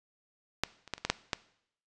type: clicks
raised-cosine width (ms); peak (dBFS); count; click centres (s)
0.2; -9 / -30 / -15 / -28 / -13 / -7 / -11; 7; 0.636 / 0.877 / 0.937 / 0.98 / 1.05 / 1.1 / 1.332
effects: noise-tail reverb RT60 0.7 s tail -19 dB re dry + resampled to 22050 Hz